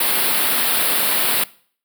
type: band-stop noise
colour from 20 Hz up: white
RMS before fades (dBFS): -18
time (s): 0-1.44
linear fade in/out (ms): 5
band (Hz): 4600 to 9100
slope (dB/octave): 48
effects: noise-tail reverb RT60 0.5 s tail -21 dB re dry + high-pass 200 Hz 12 dB/octave